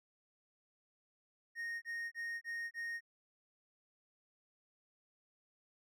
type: tone bursts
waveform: triangle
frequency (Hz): 1857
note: A#6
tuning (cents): -7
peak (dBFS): -37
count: 5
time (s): 1.55-3.008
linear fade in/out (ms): 50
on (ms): 270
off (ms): 27
effects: none